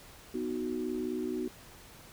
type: chord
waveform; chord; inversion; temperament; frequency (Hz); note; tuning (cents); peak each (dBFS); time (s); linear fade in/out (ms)
sine; B major; none; equal; 246.9 / 311.1 / 370; B3 / D#4 / F#4; 0 / 0 / 0; -36 / -37 / -35; 0.34-1.48; 5
effects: pink hiss -53 dBFS RMS until 2.12 s